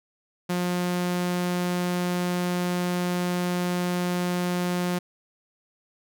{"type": "tone", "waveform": "sawtooth", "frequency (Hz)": 178, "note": "F3", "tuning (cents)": 33, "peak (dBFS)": -20, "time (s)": [0.49, 4.99], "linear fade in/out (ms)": 10, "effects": []}